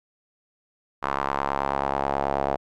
sawtooth tone with band-pass filter sweep, 69.3 Hz, C#2, in tune, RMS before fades -26 dBFS, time 1.02-2.57 s, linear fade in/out 20 ms, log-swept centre 1100 to 700 Hz, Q 2.6, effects none

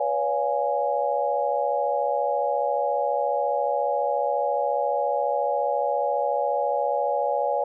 sine chord, C# dominant seventh, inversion third, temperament equal with one note detuned, 493.9 / 568.3 / 698.5 / 830.6 Hz, B4 / C#5 / E#5 / G#5, 0 / +43 / 0 / 0 cents, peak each -29 / -25 / -29 / -26 dBFS, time 0-7.64 s, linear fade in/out 5 ms, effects none

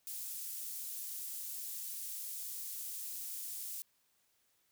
pink high-pass noise, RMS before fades -43 dBFS, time 0.07-3.82 s, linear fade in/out 0 ms, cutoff 10000 Hz, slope 12 dB/octave, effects white hiss -75 dBFS RMS until 4.71 s

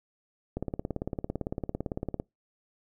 click train, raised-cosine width 2 ms, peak -18 dBFS, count 30, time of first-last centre 0.57-2.199 s, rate 17.8 Hz, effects noise-tail reverb RT60 0.2 s tail -26 dB re dry

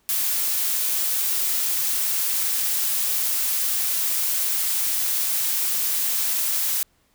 blue noise, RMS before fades -23 dBFS, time 0.09-6.83 s, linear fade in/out 0 ms, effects pink hiss -64 dBFS RMS until 7.14 s

